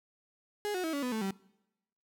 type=tone with pitch steps; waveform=35% pulse; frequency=415.3 / 365.7 / 322.1 / 283.7 / 249.8 / 220 / 193.74 Hz; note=G#4 / F#4 / E4 / C#4 / B3 / A3 / G3; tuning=0 / -20 / -40 / +40 / +20 / 0 / -20 cents; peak=-30 dBFS; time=0.65-1.308 s; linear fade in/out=0 ms; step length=94 ms; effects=noise-tail reverb RT60 0.9 s tail -23 dB re dry